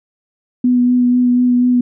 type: tone with vibrato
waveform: sine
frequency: 246.9 Hz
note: B3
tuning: in tune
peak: -9 dBFS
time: 0.64-1.81 s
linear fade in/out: 5 ms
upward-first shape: sine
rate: 4.1 Hz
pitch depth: 14 cents each way
effects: none